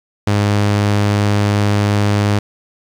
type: tone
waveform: sawtooth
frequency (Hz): 102.8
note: G#2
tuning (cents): -17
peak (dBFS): -8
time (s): 0.27-2.39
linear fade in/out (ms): 5
effects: low-pass 7000 Hz 12 dB/octave + 7-bit